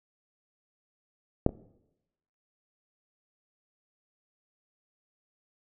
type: clicks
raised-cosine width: 2 ms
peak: -7 / -25 dBFS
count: 2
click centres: 1.464 / 1.492 s
effects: noise-tail reverb RT60 0.9 s tail -21 dB re dry